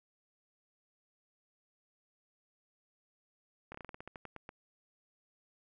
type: slowing click train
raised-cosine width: 0.5 ms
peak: -30 dBFS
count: 13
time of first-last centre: 3.72-4.491 s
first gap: 25 ms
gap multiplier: 1.16
effects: none